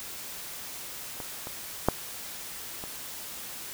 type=clicks; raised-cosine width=1 ms; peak=-23 / -24 / -6 / -25 dBFS; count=4; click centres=1.202 / 1.471 / 1.886 / 2.839 s; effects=white hiss -40 dBFS RMS until 3.73 s